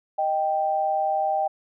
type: tone pair together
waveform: sine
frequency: 622.3 / 783.6 Hz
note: D#5 / G5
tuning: 0 / -1 cents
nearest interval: major third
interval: 399 cents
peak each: -26 / -22 dBFS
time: 0.18-1.48 s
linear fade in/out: 10 ms
effects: none